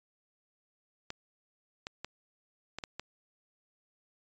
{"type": "clicks", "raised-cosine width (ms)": 0.2, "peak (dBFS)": -21, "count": 6, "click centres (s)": [1.104, 1.869, 2.046, 2.786, 2.838, 2.996], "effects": ["resampled to 16000 Hz"]}